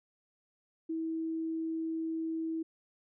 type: tone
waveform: sine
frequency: 323.9 Hz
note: E4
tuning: 30 cents flat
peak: -32 dBFS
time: 0.89-2.63 s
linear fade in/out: 10 ms
effects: none